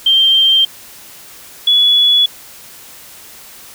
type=tone pair in turn; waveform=sine; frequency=3157 / 3401 Hz; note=G7 / G#7; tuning=+12 / +40 cents; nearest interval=minor second; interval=128 cents; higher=second; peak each=-7 dBFS; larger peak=neither; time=0.06-0.65 / 1.67-2.26 s; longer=neither; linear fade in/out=5 ms; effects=white hiss -37 dBFS RMS until 3.74 s